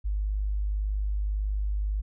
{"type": "tone", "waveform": "sine", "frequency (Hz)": 50.9, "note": "G#1", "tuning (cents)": -34, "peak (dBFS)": -25, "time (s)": [0.04, 2.02], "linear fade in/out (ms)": 20, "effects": []}